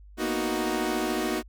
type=chord; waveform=sawtooth; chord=B major seventh; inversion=third; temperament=equal; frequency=233.1 / 246.9 / 311.1 / 370 Hz; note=A#3 / B3 / D#4 / F#4; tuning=0 / 0 / 0 / 0 cents; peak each=-29 / -31 / -26 / -26 dBFS; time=0.17-1.43 s; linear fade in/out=50 ms; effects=added 50 Hz sine -46 dBFS peak until 1.48 s